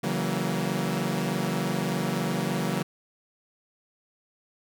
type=chord; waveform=sawtooth; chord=F# dominant seventh; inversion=second; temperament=equal with one note detuned; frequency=138.59 / 164.81 / 188.12 / 233.1 Hz; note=C#3 / E3 / F#3 / A#3; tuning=0 / 0 / +29 / 0 cents; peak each=-29 / -27 / -26 / -28 dBFS; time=0.03-2.83 s; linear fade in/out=10 ms; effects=none